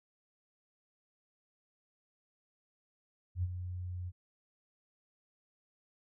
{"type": "tone with ADSR envelope", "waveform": "sine", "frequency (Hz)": 89.9, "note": "F#2", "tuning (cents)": -49, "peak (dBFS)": -28, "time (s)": [3.35, 4.12], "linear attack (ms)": 81, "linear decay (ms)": 40, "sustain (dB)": -9, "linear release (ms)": 41, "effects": []}